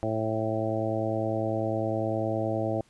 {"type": "harmonic tone with a mistuned harmonic", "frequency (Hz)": 109.9, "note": "A2", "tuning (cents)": -2, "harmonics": [1, 2, 3, 4, 5, 6, 7], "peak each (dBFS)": [-32, -36, -32, -38, -32, -32, -37], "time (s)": [0.03, 2.81], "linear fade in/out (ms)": 0, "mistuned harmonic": 7, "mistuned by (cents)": 24, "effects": ["pink hiss -63 dBFS RMS until 2.89 s", "resampled to 24000 Hz"]}